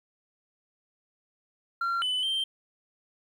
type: tone with pitch steps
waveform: sine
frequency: 1374 / 3007 / 3141 Hz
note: F6 / F#7 / G7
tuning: -29 / +27 / +3 cents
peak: -23 dBFS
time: 1.81-2.44 s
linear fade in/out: 5 ms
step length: 210 ms
effects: tanh soft clip ceiling -25 dBFS + 10-bit